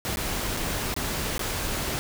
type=noise with dropouts; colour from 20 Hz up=pink; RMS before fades=-29 dBFS; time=0.05-1.99 s; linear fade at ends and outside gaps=0 ms; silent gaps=0.159-0.171 / 0.567-0.571 / 0.941-0.964 / 1.38-1.393 s; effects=none